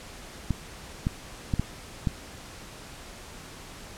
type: clicks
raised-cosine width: 5 ms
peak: -12 dBFS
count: 5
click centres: 0.507 / 1.069 / 1.538 / 1.596 / 2.072 s
effects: pink hiss -44 dBFS RMS until 3.97 s + low-pass 10000 Hz 12 dB/octave